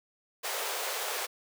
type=high-pass noise; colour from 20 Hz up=pink; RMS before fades=-34 dBFS; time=0.43-1.27 s; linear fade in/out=20 ms; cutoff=420 Hz; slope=48 dB/octave; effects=none